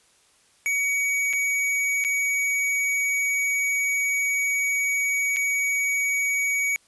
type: tone with dropouts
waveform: square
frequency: 2256 Hz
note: C#7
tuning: 30 cents sharp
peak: -22 dBFS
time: 0.66-6.76 s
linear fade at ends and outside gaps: 0 ms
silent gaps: 1.329-1.334 / 2.04-2.048 / 5.362-5.368 s
effects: white hiss -60 dBFS RMS until 6.87 s + resampled to 24000 Hz